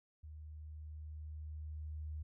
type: tone with level ramp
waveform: sine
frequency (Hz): 76.7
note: D#2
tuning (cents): -24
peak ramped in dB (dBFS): -48 to -40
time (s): 0.23-2.23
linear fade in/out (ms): 10
effects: none